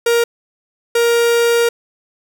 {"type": "tone bursts at uneven times", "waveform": "45% pulse", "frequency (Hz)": 469.5, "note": "A#4", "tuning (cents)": 12, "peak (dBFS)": -11, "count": 2, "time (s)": [[0.06, 0.24], [0.95, 1.69]], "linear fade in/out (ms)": 5, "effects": []}